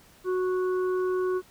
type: harmonic tone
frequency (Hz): 368.6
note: F#4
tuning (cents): -7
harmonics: 1 / 3 / 4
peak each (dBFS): -24 / -36 / -41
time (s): 0.24-1.42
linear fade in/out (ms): 50
effects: pink hiss -56 dBFS RMS until 1.5 s